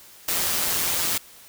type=noise with amplitude modulation; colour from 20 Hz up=white; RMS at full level=-22 dBFS; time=0.28-1.18 s; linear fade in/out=5 ms; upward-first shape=sine; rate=171 Hz; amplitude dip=45%; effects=white hiss -48 dBFS RMS until 1.48 s